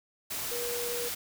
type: tone in noise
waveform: sine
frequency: 480 Hz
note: B4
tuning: 49 cents flat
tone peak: -34 dBFS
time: 0.51-1.09 s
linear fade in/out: 10 ms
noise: white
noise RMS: -35 dBFS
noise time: 0.3-1.15 s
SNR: -2 dB
effects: none